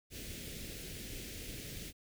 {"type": "band-stop noise", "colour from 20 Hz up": "pink", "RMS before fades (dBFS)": -45, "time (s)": [0.1, 1.93], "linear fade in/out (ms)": 50, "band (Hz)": [500, 2000], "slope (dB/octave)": 24, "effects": []}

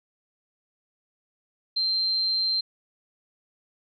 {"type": "tone", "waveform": "sine", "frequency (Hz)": 4143, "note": "C8", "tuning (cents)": -18, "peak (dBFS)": -22, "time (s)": [1.76, 2.61], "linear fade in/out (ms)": 10, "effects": []}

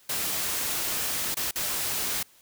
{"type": "noise with dropouts", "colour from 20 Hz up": "white", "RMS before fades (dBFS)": -29, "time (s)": [0.09, 2.23], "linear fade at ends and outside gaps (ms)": 5, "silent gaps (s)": [[1.345, 1.368], [1.511, 1.557]], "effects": ["white hiss -58 dBFS RMS until 2.41 s"]}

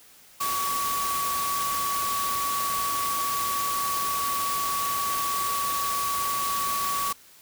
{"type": "tone in noise", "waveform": "sine", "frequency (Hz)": 1131, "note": "C#6", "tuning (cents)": 34, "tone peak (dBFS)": -26, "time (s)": [0.4, 7.13], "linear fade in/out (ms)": 10, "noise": "white", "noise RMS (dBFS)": -31, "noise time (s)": [0.4, 7.13], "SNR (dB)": 2, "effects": ["white hiss -53 dBFS RMS until 7.41 s"]}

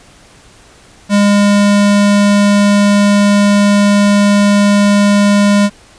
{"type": "tone", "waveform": "square", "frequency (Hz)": 203.5, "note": "G#3", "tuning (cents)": -35, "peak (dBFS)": -7, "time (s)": [1.09, 5.7], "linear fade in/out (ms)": 50, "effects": ["pink hiss -42 dBFS RMS until 5.98 s", "resampled to 22050 Hz"]}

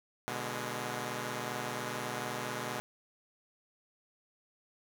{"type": "chord", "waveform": "5% pulse", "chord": "G# diminished", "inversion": "first", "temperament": "equal with one note detuned", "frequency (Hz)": [122.62, 146.83, 207.7], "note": ["B2", "D3", "G#3"], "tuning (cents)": [-12, 0, 0], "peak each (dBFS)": [-27, -31, -29], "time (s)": [0.28, 2.8], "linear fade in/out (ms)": 0, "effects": []}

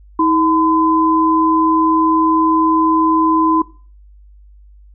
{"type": "tone pair together", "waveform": "sine", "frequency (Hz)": [320, 1015.9], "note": ["D#4", "B5"], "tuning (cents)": [49, 49], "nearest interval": "octave + minor sixth", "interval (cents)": 2000, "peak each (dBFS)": [-13, -13], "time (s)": [0.19, 3.62], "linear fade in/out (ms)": 5, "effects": ["noise-tail reverb RT60 0.4 s tail -19 dB re dry", "added 50 Hz sine -40 dBFS peak until 4.94 s"]}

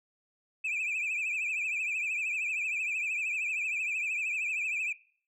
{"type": "tone with vibrato", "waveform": "sine", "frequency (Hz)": 2489, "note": "D#7", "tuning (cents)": 0, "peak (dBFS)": -27, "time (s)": [0.64, 4.93], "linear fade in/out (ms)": 10, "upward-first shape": "triangle", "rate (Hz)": 13, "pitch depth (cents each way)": 120, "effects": ["noise-tail reverb RT60 0.5 s tail -21 dB re dry", "tanh soft clip ceiling -28 dBFS"]}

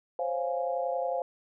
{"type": "chord", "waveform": "sine", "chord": "Db major seventh", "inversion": "third", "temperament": "equal", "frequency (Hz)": [523.3, 554.4, 698.5, 830.6], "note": ["C5", "Db5", "F5", "Ab5"], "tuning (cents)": [0, 0, 0, 0], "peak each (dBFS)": [-31, -37, -32, -37], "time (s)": [0.19, 1.22], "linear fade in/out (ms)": 2, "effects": []}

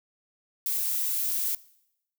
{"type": "noise", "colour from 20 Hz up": "violet", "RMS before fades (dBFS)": -28, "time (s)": [0.66, 1.55], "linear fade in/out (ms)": 2, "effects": ["noise-tail reverb RT60 0.8 s tail -20 dB re dry"]}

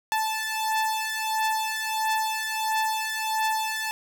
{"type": "beating tone pair", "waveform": "sawtooth", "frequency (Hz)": [876, 877.5], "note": ["A5", "A5"], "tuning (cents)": [-8, -5], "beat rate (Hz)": 1.5, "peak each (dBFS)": [-23, -25], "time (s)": [0.12, 3.91], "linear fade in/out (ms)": 0, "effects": []}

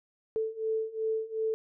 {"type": "beating tone pair", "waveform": "sine", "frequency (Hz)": [440, 442.7], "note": ["A4", "A4"], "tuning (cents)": [0, 11], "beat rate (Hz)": 2.7, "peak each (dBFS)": [-33, -31], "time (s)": [0.36, 1.54], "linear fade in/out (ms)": 0, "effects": []}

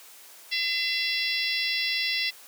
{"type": "harmonic tone with a mistuned harmonic", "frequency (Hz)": 677, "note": "E5", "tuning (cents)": 46, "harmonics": [3, 4, 5, 6, 7, 8], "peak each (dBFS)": [-30, -31, -32, -33, -33, -34], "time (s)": [0.51, 2.31], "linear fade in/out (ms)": 20, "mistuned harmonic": 8, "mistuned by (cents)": -29, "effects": ["white hiss -49 dBFS RMS until 2.47 s", "high-pass 400 Hz 12 dB/octave"]}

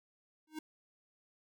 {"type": "tone with exponential growth", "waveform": "square", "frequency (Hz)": 311.1, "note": "D#4", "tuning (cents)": 0, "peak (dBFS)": -37, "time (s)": [0.47, 0.59], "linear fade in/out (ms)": 5, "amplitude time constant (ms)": 24, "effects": []}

